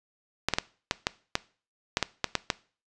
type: clicks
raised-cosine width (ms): 0.2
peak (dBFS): -6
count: 11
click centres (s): 0.486 / 0.537 / 0.585 / 0.911 / 1.069 / 1.354 / 1.971 / 2.027 / 2.243 / 2.353 / 2.502
effects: noise-tail reverb RT60 0.4 s tail -20 dB re dry + resampled to 22050 Hz